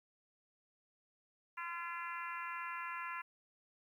harmonic tone, 342.1 Hz, F4, 36 cents flat, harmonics 3 / 4 / 5 / 6 / 7 / 8, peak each -44 / -46 / -48 / -50 / -51 / -52 dBFS, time 1.57-3.22 s, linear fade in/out 10 ms, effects 12-bit

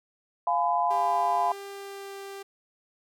sine chord, F diminished, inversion none, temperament just, 698.5 / 838.1 / 1005.8 Hz, F5 / Ab5 / Cb6, 0 / +16 / +31 cents, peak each -26 / -28 / -26 dBFS, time 0.47-1.52 s, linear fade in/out 2 ms
sawtooth tone with pitch glide, 397.7 to 394.3 Hz, G4 to G4, +25 to +10 cents, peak -34 dBFS, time 0.9-2.43 s, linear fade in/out 10 ms, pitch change -15 cents, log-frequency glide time 1.7-2.16 s
effects none

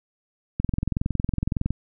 click train, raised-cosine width 5 ms, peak -11 dBFS, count 25, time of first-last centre 0.6-1.706 s, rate 21.7 Hz, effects none

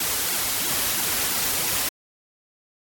white noise with flanger, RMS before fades -24 dBFS, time 0-1.89 s, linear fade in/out 5 ms, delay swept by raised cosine 1.6 to 6.3 ms, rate 3 Hz, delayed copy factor -0.95, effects AAC 64 kbps

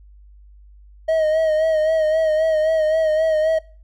triangle tone with vibrato, 630 Hz, D#5, 21 cents sharp, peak -13 dBFS, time 1.08-3.59 s, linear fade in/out 10 ms, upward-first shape sine, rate 3.8 Hz, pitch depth 43 cents each way, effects noise-tail reverb RT60 0.4 s tail -21 dB re dry + added 50 Hz sine -43 dBFS peak until 3.83 s

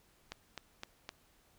click train, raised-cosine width 0.2 ms, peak -24 dBFS, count 4, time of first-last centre 0.32-1.091 s, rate 3.89 Hz, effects pink hiss -68 dBFS RMS until 1.58 s

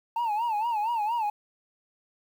sine tone with vibrato, 890 Hz, A5, 20 cents sharp, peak -22 dBFS, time 0.16-1.3 s, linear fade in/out 5 ms, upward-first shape sine, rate 4.3 Hz, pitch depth 130 cents each way, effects tanh soft clip ceiling -24 dBFS + 9-bit

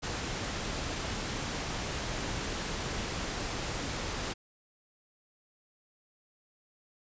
pink noise, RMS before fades -35 dBFS, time 0.02-4.34 s, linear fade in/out 20 ms, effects resampled to 16000 Hz

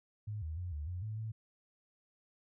sine tone with pitch steps, 105.6 / 78.9 / 89.4 / 74.3 / 89.6 / 108.1 / 110.4 Hz, G#2 / D#2 / F2 / D2 / F2 / A2 / A2, +29 / +25 / +41 / +21 / +45 / -30 / +6 cents, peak -37 dBFS, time 0.27-1.32 s, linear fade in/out 10 ms, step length 150 ms, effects none

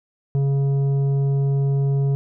sine tone with tanh clipping, 138.59 Hz, C#3, in tune, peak -18 dBFS, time 0.35-2.15 s, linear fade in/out 0 ms, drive 8 dB, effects none

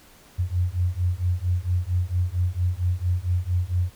sine beating tone pair, 87.4 / 91.8 Hz, F2 / F#2, +2 / -13 cents, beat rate 4.4 Hz, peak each -24 dBFS, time 0.38-3.91 s, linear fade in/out 20 ms, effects pink hiss -52 dBFS RMS until 3.95 s

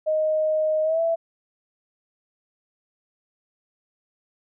sine tone with pitch glide, 622.3 to 663.1 Hz, D#5 to E5, 0 to +10 cents, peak -19 dBFS, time 0.06-1.16 s, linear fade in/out 20 ms, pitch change +110 cents, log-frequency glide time 0.83-1.01 s, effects none

